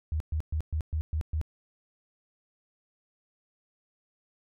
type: tone bursts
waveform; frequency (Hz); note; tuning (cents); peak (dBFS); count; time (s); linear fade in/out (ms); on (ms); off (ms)
sine; 77.78; D#2; 0; -26; 7; 0.12-1.414; 0; 82; 120
effects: none